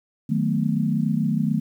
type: chord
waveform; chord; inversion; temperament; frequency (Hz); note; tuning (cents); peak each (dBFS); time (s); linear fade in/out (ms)
sine; B dominant seventh; first; equal; 155.56 / 185 / 220 / 246.9; D#3 / F#3 / A3 / B3; 0 / 0 / 0 / 0; -24 / -26 / -23 / -28; 0.29-1.6; 10
effects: 9-bit